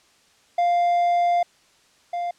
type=tone pair in turn; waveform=triangle; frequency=698.5 / 698.5 Hz; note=F5 / F5; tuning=0 / 0 cents; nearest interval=unison; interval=0 cents; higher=neither; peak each=-15 / -22 dBFS; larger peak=first; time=0.58-1.43 / 2.13-2.31 s; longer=first; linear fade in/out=5 ms; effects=white hiss -58 dBFS RMS until 2.38 s + low-pass 7000 Hz 12 dB/octave